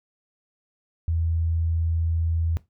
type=tone; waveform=sine; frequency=82.41 Hz; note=E2; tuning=in tune; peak=-21 dBFS; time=1.08-2.57 s; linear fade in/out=0 ms; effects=noise-tail reverb RT60 0.2 s tail -18 dB re dry